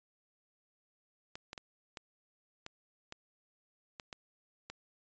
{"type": "clicks", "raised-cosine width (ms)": 0.2, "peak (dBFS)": -26, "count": 9, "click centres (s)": [1.355, 1.531, 1.578, 1.972, 2.664, 3.124, 3.998, 4.128, 4.7], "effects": ["resampled to 16000 Hz"]}